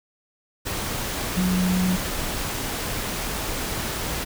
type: tone in noise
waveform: sine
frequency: 183.1 Hz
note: F#3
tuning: 18 cents flat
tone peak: -19 dBFS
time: 1.36-1.97 s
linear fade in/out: 20 ms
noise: pink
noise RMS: -28 dBFS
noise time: 0.65-4.25 s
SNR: +6 dB
effects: none